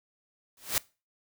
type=noise with exponential growth; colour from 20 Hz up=white; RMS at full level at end=-23 dBFS; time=0.57-0.78 s; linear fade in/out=2 ms; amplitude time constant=45 ms; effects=noise-tail reverb RT60 0.3 s tail -22 dB re dry